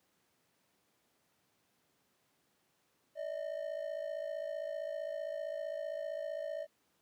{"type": "ring-modulated tone", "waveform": "triangle", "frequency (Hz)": 610, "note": "D#5", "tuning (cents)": -34, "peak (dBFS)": -32, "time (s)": [3.15, 6.67], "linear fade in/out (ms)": 50, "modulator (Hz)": 27.7, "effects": ["pink hiss -75 dBFS RMS until 7.01 s", "high-pass 150 Hz 12 dB/octave"]}